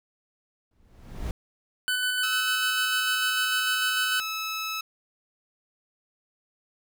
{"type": "noise with exponential growth", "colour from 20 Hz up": "brown", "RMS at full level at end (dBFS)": -28, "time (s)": [0.71, 1.31], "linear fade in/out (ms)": 2, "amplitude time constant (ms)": 130}
{"type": "tone with tremolo", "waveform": "25% pulse", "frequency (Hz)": 1500, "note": "F#6", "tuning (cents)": 23, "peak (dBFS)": -20, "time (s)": [1.88, 4.2], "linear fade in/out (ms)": 0, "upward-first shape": "square", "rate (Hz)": 6.7, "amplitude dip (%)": 25}
{"type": "tone", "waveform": "15% pulse", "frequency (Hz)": 1300, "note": "E6", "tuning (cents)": -24, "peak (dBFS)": -23, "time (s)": [2.23, 4.81], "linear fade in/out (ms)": 5}
{"effects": []}